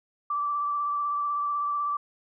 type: tone with vibrato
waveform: sine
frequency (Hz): 1165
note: D6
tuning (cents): -14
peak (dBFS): -25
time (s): 0.3-1.97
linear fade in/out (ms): 5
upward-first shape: sine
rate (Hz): 16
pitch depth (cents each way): 18
effects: none